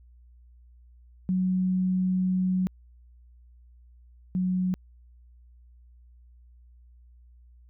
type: tone pair in turn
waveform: sine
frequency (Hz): 185 / 183.72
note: F#3 / F#3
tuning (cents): 0 / -12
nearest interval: unison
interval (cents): 12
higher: first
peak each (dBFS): -22 / -23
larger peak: first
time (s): 1.29-2.67 / 4.35-4.74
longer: first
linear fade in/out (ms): 0
effects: added 60 Hz sine -51 dBFS peak until 7.69 s